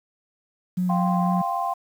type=tone with vibrato; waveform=sine; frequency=180 Hz; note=F#3; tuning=47 cents flat; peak=-20 dBFS; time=0.77-1.42 s; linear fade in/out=10 ms; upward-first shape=sine; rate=4 Hz; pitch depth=17 cents each way
type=chord; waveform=sine; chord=F suspended second; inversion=none; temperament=equal; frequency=698.5 / 784 / 1046.5 Hz; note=F5 / G5 / C6; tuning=0 / 0 / 0 cents; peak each=-27 dBFS; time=0.89-1.74 s; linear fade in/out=10 ms
effects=tanh soft clip ceiling -9 dBFS + 8-bit